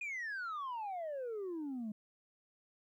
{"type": "exponential sweep", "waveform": "sine", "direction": "down", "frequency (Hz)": [2489, 206.2], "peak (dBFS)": -36, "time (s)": [0.01, 1.92], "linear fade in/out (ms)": 5, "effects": ["tanh soft clip ceiling -37 dBFS", "13-bit"]}